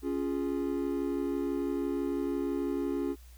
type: chord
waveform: triangle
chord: Db major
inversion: none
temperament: equal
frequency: 277.2 / 349.2 / 415.3 Hz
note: Db4 / F4 / Ab4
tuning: 0 / 0 / 0 cents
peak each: -30 / -32 / -34 dBFS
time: 0.02-3.16 s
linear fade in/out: 50 ms
effects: added 60 Hz sine -49 dBFS peak until 3.37 s + white hiss -61 dBFS RMS until 3.37 s